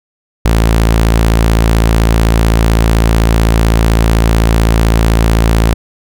sawtooth tone, 55.8 Hz, A1, 25 cents sharp, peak -3 dBFS, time 0.45-5.74 s, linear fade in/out 5 ms, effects none

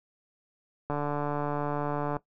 click train, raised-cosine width 1 ms, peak -17 dBFS, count 186, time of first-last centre 0.9-2.167 s, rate 146 Hz, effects noise-tail reverb RT60 0.1 s tail -17 dB re dry

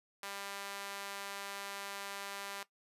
sawtooth tone with high-pass filter, 198.8 Hz, G3, 25 cents sharp, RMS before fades -44 dBFS, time 0.23-2.63 s, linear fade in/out 2 ms, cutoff 950 Hz, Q 0.72, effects noise-tail reverb RT60 0.1 s tail -17 dB re dry + resampled to 32000 Hz

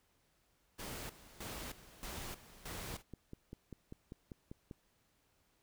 pink noise with tremolo, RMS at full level -45 dBFS, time 0.78-3.03 s, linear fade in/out 20 ms, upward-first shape square, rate 1.6 Hz, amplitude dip 80%
click train, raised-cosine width 3 ms, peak -34 dBFS, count 10, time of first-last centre 2.94-4.712 s, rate 5.08 Hz
effects pink hiss -75 dBFS RMS until 5.62 s

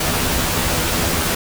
pink noise with comb filter, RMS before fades -19 dBFS, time 0-1.35 s, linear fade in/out 5 ms, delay 12 ms, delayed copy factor +0.65, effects none

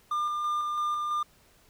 triangle tone with tremolo, 1201 Hz, D6, 38 cents sharp, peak -24 dBFS, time 0.11-1.23 s, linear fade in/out 5 ms, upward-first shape square, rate 3 Hz, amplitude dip 25%, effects pink hiss -61 dBFS RMS until 1.69 s

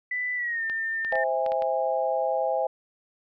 sine tone with pitch glide, 1989 to 1803 Hz, B6 to A6, +12 to +42 cents, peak -26 dBFS, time 0.11-1.24 s, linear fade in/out 5 ms, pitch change -170 cents, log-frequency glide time 0.35-0.64 s
clicks, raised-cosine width 0.3 ms, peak -23 dBFS, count 7, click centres 0.698 / 1.048 / 1.124 / 1.155 / 1.463 / 1.52 / 1.622 s
sine chord, C augmented, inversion none, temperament just, 523.3 / 654.1 / 817.6 Hz, C5 / E5 / G#5, 0 / -14 / -27 cents, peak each -27 / -27 / -28 dBFS, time 1.12-2.67 s, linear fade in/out 5 ms
effects none

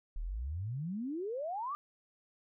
sine exponential sweep, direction up, 34.65 to 1220 Hz, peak -35 dBFS, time 0.16-1.75 s, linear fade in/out 0 ms, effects none

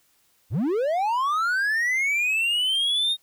triangle linear sweep, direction up, 73.9 to 3729 Hz, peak -19 dBFS, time 0.5-3.17 s, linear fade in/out 50 ms, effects white hiss -64 dBFS RMS until 3.22 s

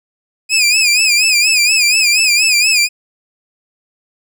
20% pulse tone with vibrato, 2489 Hz, D#7, in tune, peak -4 dBFS, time 0.49-2.89 s, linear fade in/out 50 ms, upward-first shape sine, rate 4.2 Hz, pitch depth 100 cents each way, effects none

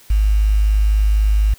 sine tone with quantisation, 52 Hz, G#1, 3 cents sharp, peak -11 dBFS, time 0.1-1.54 s, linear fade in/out 5 ms, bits 6, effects white hiss -47 dBFS RMS until 1.58 s

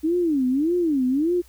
sine tone with vibrato, 300 Hz, D4, 37 cents sharp, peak -18 dBFS, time 0.03-1.42 s, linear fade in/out 20 ms, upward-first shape sine, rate 1.7 Hz, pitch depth 300 cents each way, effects added 60 Hz sine -50 dBFS peak until 1.48 s + white hiss -56 dBFS RMS until 1.48 s

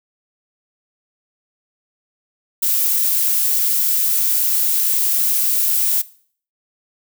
violet noise, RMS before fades -17 dBFS, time 2.62-6.02 s, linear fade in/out 10 ms, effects noise-tail reverb RT60 0.5 s tail -19 dB re dry

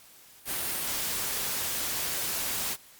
white noise, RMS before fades -31 dBFS, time 0.45-2.77 s, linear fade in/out 50 ms, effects white hiss -54 dBFS RMS until 2.99 s + Opus 48 kbps

